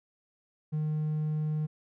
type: tone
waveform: triangle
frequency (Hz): 153.4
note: D#3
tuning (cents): -24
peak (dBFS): -25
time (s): 0.72-1.67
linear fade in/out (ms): 20
effects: tanh soft clip ceiling -21 dBFS